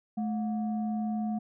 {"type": "tone pair together", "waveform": "sine", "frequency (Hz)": [215.9, 721], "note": ["A3", "F#5"], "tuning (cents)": [-33, -45], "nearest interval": "octave + major sixth", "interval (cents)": 2088, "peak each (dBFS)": [-28, -37], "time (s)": [0.17, 1.39], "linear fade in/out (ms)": 10, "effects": ["tanh soft clip ceiling -22 dBFS"]}